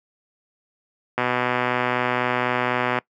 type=click train; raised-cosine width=0.5 ms; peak=-6 dBFS; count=225; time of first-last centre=1.18-2.986 s; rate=124 Hz; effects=noise-tail reverb RT60 0.1 s tail -22 dB re dry + high-pass 150 Hz 12 dB/octave